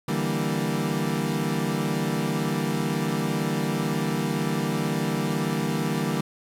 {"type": "chord", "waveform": "30% pulse", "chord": "E half-diminished seventh", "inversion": "third", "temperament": "equal", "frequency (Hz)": [146.83, 164.81, 196, 233.1], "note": ["D3", "E3", "G3", "Bb3"], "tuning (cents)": [0, 0, 0, 0], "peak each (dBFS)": -27, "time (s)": [0.08, 6.21], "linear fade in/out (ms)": 5, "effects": ["resampled to 32000 Hz", "8-bit"]}